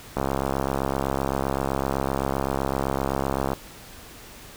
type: click train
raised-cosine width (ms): 1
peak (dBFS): -10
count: 229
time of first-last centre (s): 0.17-3.533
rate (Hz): 67.8
effects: pink hiss -44 dBFS RMS until 4.56 s